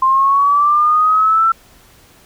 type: linear sweep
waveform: sine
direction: up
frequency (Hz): 1046.5 to 1344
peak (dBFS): -9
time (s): 0.02-1.52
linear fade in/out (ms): 5
effects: pink hiss -47 dBFS RMS until 2.25 s